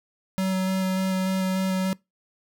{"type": "tone with vibrato", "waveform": "square", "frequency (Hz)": 188.5, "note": "F#3", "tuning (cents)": 32, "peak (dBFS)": -23, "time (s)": [0.38, 1.93], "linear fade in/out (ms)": 0, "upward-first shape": "square", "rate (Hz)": 3.4, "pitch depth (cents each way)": 9, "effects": ["noise-tail reverb RT60 0.2 s tail -23 dB re dry"]}